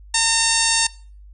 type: harmonic tone with a mistuned harmonic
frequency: 909 Hz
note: A#5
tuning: 44 cents flat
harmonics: 1 / 2 / 3 / 4 / 5 / 6 / 7 / 8 / 9 / 10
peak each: -25 / -25 / -25 / -25 / -25 / -25 / -25 / -25 / -25 / -25 dBFS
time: 0.14-0.87 s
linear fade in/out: 5 ms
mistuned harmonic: 4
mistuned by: +17 cents
effects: noise-tail reverb RT60 0.4 s tail -21 dB re dry + added 50 Hz sine -40 dBFS peak until 1.33 s